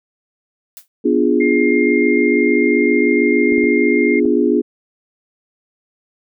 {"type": "noise with exponential decay", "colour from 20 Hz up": "blue", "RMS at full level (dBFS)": -31, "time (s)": [0.77, 0.88], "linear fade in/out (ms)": 0, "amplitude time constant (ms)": 23}
{"type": "chord", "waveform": "sine", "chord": "B diminished seventh", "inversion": "none", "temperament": "equal", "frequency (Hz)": [246.9, 293.7, 349.2, 415.3], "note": ["B3", "D4", "F4", "Ab4"], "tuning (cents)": [0, 0, 0, 0], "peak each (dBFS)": -17, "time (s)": [1.04, 4.62], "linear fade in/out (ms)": 20}
{"type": "tone", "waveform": "sine", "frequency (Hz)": 2120, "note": "C7", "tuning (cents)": 22, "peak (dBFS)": -19, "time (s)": [1.4, 4.2], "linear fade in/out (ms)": 10}
{"type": "clicks", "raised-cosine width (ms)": 2, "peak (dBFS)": -20, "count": 4, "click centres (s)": [3.523, 3.581, 3.641, 4.255]}
{"effects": []}